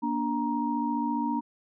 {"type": "tone cluster", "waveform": "sine", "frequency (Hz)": [236.8, 291.6, 939], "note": ["A#3", "D4", "A#5"], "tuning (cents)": [27, -12, 12], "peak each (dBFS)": -30, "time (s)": [0.02, 1.41], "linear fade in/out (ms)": 20, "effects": []}